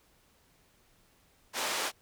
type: band-pass noise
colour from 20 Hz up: pink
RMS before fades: -33 dBFS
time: 1.53-1.92 s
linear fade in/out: 50 ms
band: 600 to 9600 Hz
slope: 12 dB/octave
effects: pink hiss -66 dBFS RMS until 2.01 s